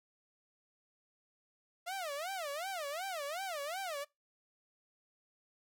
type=tone with vibrato; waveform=sawtooth; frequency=664 Hz; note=E5; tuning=12 cents sharp; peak=-34 dBFS; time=1.86-4.05 s; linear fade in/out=20 ms; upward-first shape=sine; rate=2.7 Hz; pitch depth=290 cents each way; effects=noise-tail reverb RT60 0.2 s tail -23 dB re dry